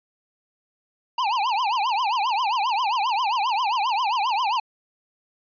square tone with vibrato, 908 Hz, A#5, 46 cents flat, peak -21 dBFS, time 1.18-4.6 s, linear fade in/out 5 ms, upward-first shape triangle, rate 7.5 Hz, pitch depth 290 cents each way, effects resampled to 11025 Hz

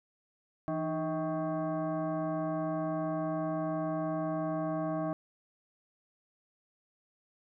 sine tone with frequency modulation, 165.1 Hz, E3, 3 cents sharp, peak -30 dBFS, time 0.68-5.13 s, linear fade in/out 0 ms, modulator 473 Hz, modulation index 1.6, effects none

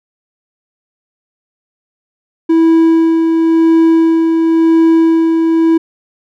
triangle tone with tremolo, 327.2 Hz, E4, 13 cents flat, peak -3 dBFS, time 2.49-5.78 s, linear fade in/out 10 ms, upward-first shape sine, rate 0.95 Hz, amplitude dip 35%, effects none

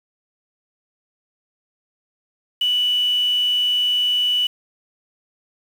sine tone with quantisation, 2960 Hz, F#7, in tune, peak -16 dBFS, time 2.61-4.47 s, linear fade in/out 5 ms, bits 6, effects none

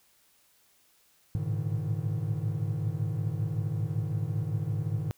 triangle tone cluster, 104.2 / 109.5 / 116.7 / 141.7 / 157.3 Hz, G#2 / A2 / A#2 / C#3 / D#3, +6 / -8 / +2 / +38 / +19 cents, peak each -30 / -35 / -34 / -34 / -32 dBFS, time 1.35-5.11 s, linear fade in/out 0 ms, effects white hiss -65 dBFS RMS until 5.17 s

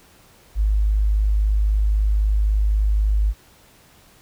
sine tone, 51.9 Hz, G#1, in tune, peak -15 dBFS, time 0.55-3.34 s, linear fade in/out 50 ms, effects pink hiss -52 dBFS RMS until 4.21 s

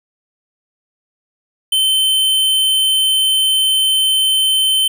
square tone, 3081 Hz, G7, 31 cents flat, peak -12 dBFS, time 1.72-4.88 s, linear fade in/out 5 ms, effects none

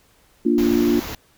sine chord, Bb major, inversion none, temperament equal with one note detuned, 234.7 / 293.7 / 349.2 Hz, Bb3 / D4 / F4, +12 / 0 / 0 cents, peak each -19 dBFS, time 0.45-1 s, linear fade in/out 10 ms
pink band-stop noise, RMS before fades -31 dBFS, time 0.58-1.15 s, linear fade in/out 2 ms, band 7200 to 11000 Hz, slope 96 dB/octave
effects pink hiss -57 dBFS RMS until 1.37 s

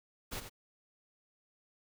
pink noise with echo, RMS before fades -40 dBFS, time 0.31-0.41 s, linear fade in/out 20 ms, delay 87 ms, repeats 1, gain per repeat -8 dB, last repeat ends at 0.497 s, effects none

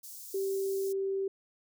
white high-pass noise, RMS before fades -46 dBFS, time 0.03-0.93 s, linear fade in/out 10 ms, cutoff 5200 Hz, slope 24 dB/octave
sine tone, 388.7 Hz, G4, 15 cents flat, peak -29 dBFS, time 0.34-1.28 s, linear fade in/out 5 ms
effects none

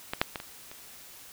clicks, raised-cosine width 0.3 ms, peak -14 / -6 / -17 / -23 / -27 dBFS, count 5, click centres 0.135 / 0.215 / 0.358 / 0.401 / 0.715 s, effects white hiss -49 dBFS RMS until 1.32 s

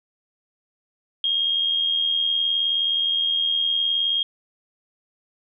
sine tone with amplitude modulation, 3244 Hz, G#7, 41 cents flat, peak -17 dBFS, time 1.24-4.23 s, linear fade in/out 2 ms, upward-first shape sine, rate 79.3 Hz, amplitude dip 45%, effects none

